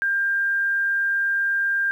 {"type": "tone", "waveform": "sine", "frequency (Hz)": 1596, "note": "G6", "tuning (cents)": 31, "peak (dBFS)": -19, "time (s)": [0.02, 1.91], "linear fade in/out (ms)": 0, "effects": ["9-bit"]}